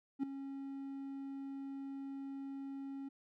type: tone with ADSR envelope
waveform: triangle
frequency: 273.8 Hz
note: C#4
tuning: 21 cents flat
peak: -28 dBFS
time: 0.19-3.09 s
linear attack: 42 ms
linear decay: 4 ms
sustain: -12 dB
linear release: 11 ms
effects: none